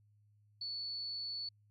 sine tone, 4443 Hz, C#8, 3 cents sharp, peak -38 dBFS, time 0.61-1.49 s, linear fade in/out 5 ms, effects added 104 Hz sine -65 dBFS peak until 1.7 s + MP3 48 kbps

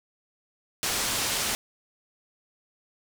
white low-pass noise, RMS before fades -28 dBFS, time 0.83-1.55 s, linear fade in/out 0 ms, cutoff 8500 Hz, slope 12 dB/octave, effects none

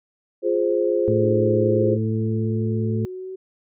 sine chord, F minor, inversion none, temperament equal, 349.2 / 415.3 / 523.3 Hz, F4 / Ab4 / C5, 0 / 0 / 0 cents, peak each -22 dBFS, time 0.42-1.98 s, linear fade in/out 50 ms
harmonic tone, 110.3 Hz, A2, 5 cents sharp, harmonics 1 / 2 / 4, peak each -22 / -25 / -30 dBFS, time 1.08-3.05 s, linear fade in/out 0 ms
sine exponential sweep, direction up, 304.6 to 378.5 Hz, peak -30 dBFS, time 1.22-3.36 s, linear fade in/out 10 ms
effects none

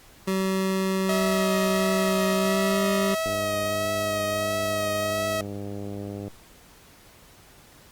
25% pulse tone with pitch glide, 190.5 to 195.63 Hz, G3 to G3, -49 to -3 cents, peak -19 dBFS, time 0.27-3.15 s, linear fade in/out 10 ms, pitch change +46 cents, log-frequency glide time 2.33-2.79 s
sawtooth tone with vibrato, 639 Hz, D#5, 46 cents sharp, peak -21 dBFS, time 1.09-5.41 s, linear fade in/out 2 ms, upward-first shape triangle, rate 1.5 Hz, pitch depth 28 cents each way
click train, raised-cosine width 2 ms, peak -22 dBFS, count 306, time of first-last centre 3.26-6.28 s, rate 101 Hz
effects pink hiss -52 dBFS RMS until 7.91 s + Opus 48 kbps

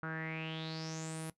sawtooth tone with low-pass filter sweep, 159.9 Hz, D#3, 48 cents sharp, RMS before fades -41 dBFS, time 0.03-1.3 s, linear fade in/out 0 ms, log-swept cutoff 1400 to 11000 Hz, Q 7.6, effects noise-tail reverb RT60 0.1 s tail -17 dB re dry

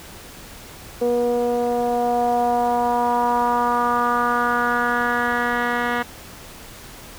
10% pulse tone with low-pass filter sweep, 241 Hz, B3, 42 cents flat, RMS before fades -20 dBFS, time 1.01-6.03 s, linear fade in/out 10 ms, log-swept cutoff 490 to 2200 Hz, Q 3.5, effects pink hiss -40 dBFS RMS until 7.18 s

